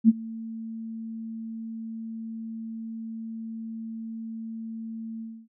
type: tone with ADSR envelope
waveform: sine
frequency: 224.8 Hz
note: A3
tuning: 37 cents sharp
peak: -10 dBFS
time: 0.04-5.48 s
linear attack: 47 ms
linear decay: 31 ms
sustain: -23 dB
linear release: 270 ms
effects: none